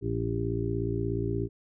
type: harmonic tone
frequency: 56.8 Hz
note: A#1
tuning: 44 cents flat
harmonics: 1 / 2 / 3 / 5 / 6 / 7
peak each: -37 / -31 / -37 / -36 / -35 / -33 dBFS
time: 0.01-1.49 s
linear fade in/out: 50 ms
effects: none